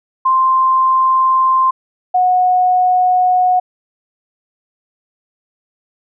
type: tone pair in turn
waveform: sine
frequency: 1046.5 / 731.2 Hz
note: C6 / F#5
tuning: 0 / -21 cents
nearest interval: tritone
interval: 621 cents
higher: first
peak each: -9 dBFS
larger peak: neither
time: 0.25-1.71 / 2.14-3.6 s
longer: neither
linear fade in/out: 10 ms
effects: none